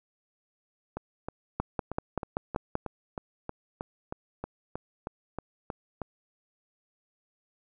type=two click trains; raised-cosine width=1 ms; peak=-20 / -14 dBFS; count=17 / 7; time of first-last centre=0.97-6.017 / 1.6-2.754 s; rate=3.17 / 5.2 Hz; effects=none